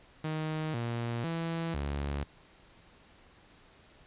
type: tone with pitch steps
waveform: sawtooth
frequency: 156.2 / 117.8 / 165.7 / 71.1 Hz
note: D#3 / A#2 / E3 / C#2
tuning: +7 / +19 / +9 / +45 cents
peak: -28 dBFS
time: 0.24-2.24 s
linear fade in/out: 5 ms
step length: 500 ms
effects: pink hiss -59 dBFS RMS until 4.06 s + resampled to 8000 Hz